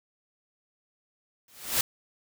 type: noise with exponential growth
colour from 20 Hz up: white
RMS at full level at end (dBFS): -21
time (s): 1.48-1.81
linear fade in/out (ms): 2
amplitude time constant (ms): 71
effects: none